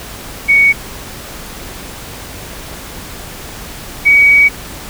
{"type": "tone pair in turn", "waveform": "sine", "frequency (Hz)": [2234, 2261], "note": ["C#7", "C#7"], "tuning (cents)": [13, 34], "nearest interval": "unison", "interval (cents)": 21, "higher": "second", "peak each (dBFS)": [-5, -4], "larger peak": "second", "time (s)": [[0.48, 0.73], [4.05, 4.49]], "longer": "second", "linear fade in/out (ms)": 20, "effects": ["added 50 Hz sine -39 dBFS peak until 4.89 s", "pink hiss -29 dBFS RMS until 4.89 s"]}